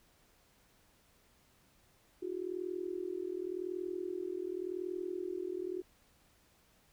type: tone with amplitude modulation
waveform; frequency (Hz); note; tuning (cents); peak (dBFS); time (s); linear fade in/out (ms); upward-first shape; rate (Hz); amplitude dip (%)
sine; 362.7; F#4; -34; -32; 2.22-5.82; 10; sine; 40.9; 90
effects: pink hiss -68 dBFS RMS until 6.92 s